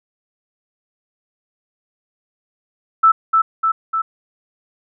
sine tone with echo, 1318.5 Hz, E6, in tune, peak -7 dBFS, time 3.03-3.12 s, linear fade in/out 10 ms, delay 300 ms, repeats 3, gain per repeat -3 dB, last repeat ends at 4.02 s, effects none

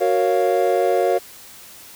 triangle chord, Gb major seventh, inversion none, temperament equal, 370 / 466.2 / 554.4 / 698.5 Hz, Gb4 / Bb4 / Db5 / F5, 0 / 0 / 0 / 0 cents, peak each -19 dBFS, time 0-1.19 s, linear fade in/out 20 ms, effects white hiss -42 dBFS RMS until 1.95 s

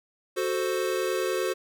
square chord, F# diminished, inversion none, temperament equal, 370 / 440 / 523.3 Hz, F#4 / A4 / C5, 0 / 0 / 0 cents, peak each -29 / -32 / -31 dBFS, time 0.36-1.54 s, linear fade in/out 20 ms, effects none

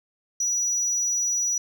sine tone, 5860 Hz, F#8, 18 cents flat, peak -19 dBFS, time 0.4-1.58 s, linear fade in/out 5 ms, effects tanh soft clip ceiling -21 dBFS

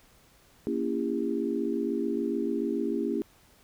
sine chord, A# diminished seventh, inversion none, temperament just, 233.1 / 279.7 / 335.6 / 402.8 Hz, A#3 / C#4 / E4 / G4, 0 / +16 / +31 / +47 cents, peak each -32 dBFS, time 0.67-3.22 s, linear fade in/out 0 ms, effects pink hiss -60 dBFS RMS until 3.63 s

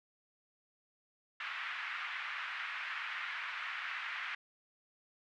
white band-pass noise, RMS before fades -41 dBFS, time 1.4-4.35 s, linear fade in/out 5 ms, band 1200 to 2400 Hz, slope 24 dB/octave, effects none

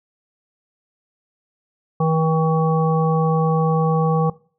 harmonic tone with a mistuned harmonic, 160.4 Hz, E3, 47 cents flat, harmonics 1 / 3 / 5 / 7, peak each -17 / -22 / -24 / -25 dBFS, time 2-4.3 s, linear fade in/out 5 ms, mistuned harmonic 5, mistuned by -15 cents, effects noise-tail reverb RT60 0.4 s tail -20 dB re dry

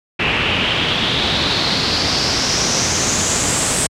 pink noise with low-pass filter sweep, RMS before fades -17 dBFS, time 0.19-3.87 s, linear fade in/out 10 ms, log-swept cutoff 2600 to 8500 Hz, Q 4.5, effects high-pass 80 Hz 12 dB/octave

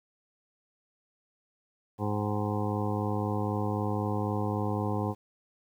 harmonic tone with a mistuned harmonic, 103.9 Hz, G#2, 1 cent sharp, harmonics 1 / 2 / 3 / 4 / 5 / 7 / 8 / 9 / 10, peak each -31 / -34 / -36 / -37 / -38 / -39 / -40 / -41 / -41 dBFS, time 1.98-5.15 s, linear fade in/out 50 ms, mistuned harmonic 7, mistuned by +50 cents, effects 10-bit

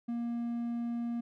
triangle tone, 235.8 Hz, A#3, 20 cents sharp, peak -30 dBFS, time 0.08-1.21 s, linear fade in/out 10 ms, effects none

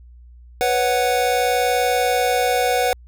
square chord, B suspended second, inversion none, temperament equal, 493.9 / 554.4 / 740 Hz, B4 / C#5 / F#5, 0 / 0 / 0 cents, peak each -21 / -26 / -20 dBFS, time 0.61-2.93 s, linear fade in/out 0 ms, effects added 60 Hz sine -41 dBFS peak until 3.07 s

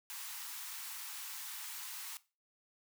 white high-pass noise, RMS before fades -45 dBFS, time 0.1-2.17 s, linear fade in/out 0 ms, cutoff 810 Hz, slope 96 dB/octave, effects noise-tail reverb RT60 0.3 s tail -18 dB re dry

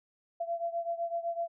sine beating tone pair, 677 / 684.9 Hz, E5 / F5, +46 / -34 cents, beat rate 7.9 Hz, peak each -33 / -36 dBFS, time 0.4-1.48 s, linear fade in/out 10 ms, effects none

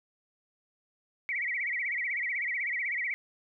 sine tone with vibrato, 2098 Hz, C7, 4 cents sharp, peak -29 dBFS, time 1.29-3.14 s, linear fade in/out 0 ms, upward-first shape sine, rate 16 Hz, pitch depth 180 cents each way, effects none

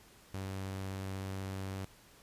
sawtooth tone, 96.1 Hz, G2, 34 cents flat, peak -34 dBFS, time 0.34-1.85 s, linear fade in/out 0 ms, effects pink hiss -60 dBFS RMS until 2.22 s + resampled to 32000 Hz

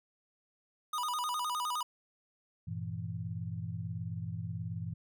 square tone with vibrato, 1100 Hz, C#6, 14 cents flat, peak -33 dBFS, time 0.93-1.83 s, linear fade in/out 5 ms, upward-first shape square, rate 9.7 Hz, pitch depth 200 cents each way
sine chord, E diminished, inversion first, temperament equal, 98 / 116.54 / 164.81 Hz, G2 / Bb2 / E3, 0 / 0 / 0 cents, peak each -40 dBFS, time 2.67-4.94 s, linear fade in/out 10 ms
effects none

